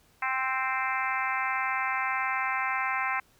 harmonic tone with a mistuned harmonic, 261.6 Hz, C4, in tune, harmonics 3 / 4 / 5 / 6 / 7 / 8 / 9 / 10, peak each -34 / -32 / -35 / -35 / -37 / -33 / -38 / -40 dBFS, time 0.22-3.2 s, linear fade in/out 5 ms, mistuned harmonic 5, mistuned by +16 cents, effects pink hiss -63 dBFS RMS until 3.39 s

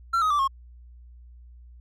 triangle tone with pitch steps, 1357 / 1258.8 / 1167.8 / 1083.3 Hz, E6 / D#6 / D6 / C#6, +50 / +20 / -10 / -40 cents, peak -18 dBFS, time 0.13-0.478 s, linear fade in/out 10 ms, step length 87 ms, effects added 60 Hz sine -45 dBFS peak until 1.8 s

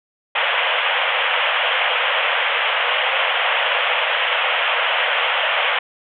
white band-pass noise, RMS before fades -19 dBFS, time 0.35-5.79 s, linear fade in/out 5 ms, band 480 to 3300 Hz, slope 96 dB/octave, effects none

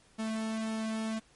sawtooth tone with flanger, 220.8 Hz, A3, 6 cents sharp, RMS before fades -34 dBFS, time 0.18-1.2 s, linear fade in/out 20 ms, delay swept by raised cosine 2 to 2.53 ms, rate 1.8 Hz, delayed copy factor -0.9, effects pink hiss -63 dBFS RMS until 1.35 s + MP3 48 kbps

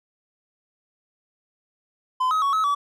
triangle tone with pitch steps, 1021 / 1270 / 1116 / 1286 / 1145 Hz, C6 / D#6 / C#6 / E6 / D6, -43 / +35 / +11 / -43 / -44 cents, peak -17 dBFS, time 2.2-2.75 s, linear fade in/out 10 ms, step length 110 ms, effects none

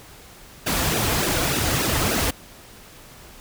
pink noise with flanger, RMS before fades -22 dBFS, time 0.66-2.31 s, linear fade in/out 10 ms, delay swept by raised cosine 0.91 to 5.31 ms, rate 3.4 Hz, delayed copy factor -0.9, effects pink hiss -45 dBFS RMS until 3.4 s

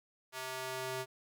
square tone with high-pass filter sweep, 130 Hz, C3, 11 cents flat, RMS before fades -40 dBFS, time 0.32-1.06 s, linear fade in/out 50 ms, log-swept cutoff 900 to 330 Hz, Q 0.7, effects none

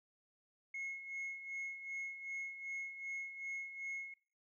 sine tone with tremolo, 2171 Hz, C#7, 37 cents flat, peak -37 dBFS, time 0.74-4.14 s, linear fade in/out 5 ms, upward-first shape sine, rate 2.6 Hz, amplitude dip 70%, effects noise-tail reverb RT60 0.4 s tail -20 dB re dry + tanh soft clip ceiling -38 dBFS

